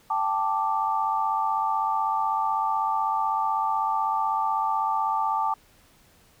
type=chord; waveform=sine; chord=G suspended second; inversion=none; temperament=equal; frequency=784 / 880 / 1174.7 Hz; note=G5 / A5 / D6; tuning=0 / 0 / 0 cents; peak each=-29 / -25 / -27 dBFS; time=0.1-5.54 s; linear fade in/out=5 ms; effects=pink hiss -58 dBFS RMS until 6.4 s